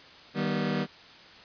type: chord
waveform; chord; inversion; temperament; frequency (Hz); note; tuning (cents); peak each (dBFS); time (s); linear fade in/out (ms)
sawtooth; Eb augmented; none; just; 155.56 / 194.45 / 243.1; Eb3 / G3 / B3; 0 / -14 / -27; -28 / -26 / -27; 0.34-0.87; 50
effects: white hiss -50 dBFS RMS until 1.44 s + resampled to 11025 Hz